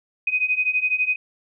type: beating tone pair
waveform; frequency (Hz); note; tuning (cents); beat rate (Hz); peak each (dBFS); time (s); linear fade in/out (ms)
sine; 2497 / 2509; D#7 / D#7; +6 / +14; 12; -23 / -21; 0.27-1.16; 5
effects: none